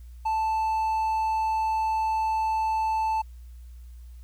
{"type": "tone", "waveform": "triangle", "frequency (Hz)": 880, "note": "A5", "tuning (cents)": 0, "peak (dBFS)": -21, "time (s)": [0.25, 3.22], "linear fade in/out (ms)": 10, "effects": ["added 60 Hz sine -41 dBFS peak until 4.23 s", "white hiss -65 dBFS RMS until 4.23 s"]}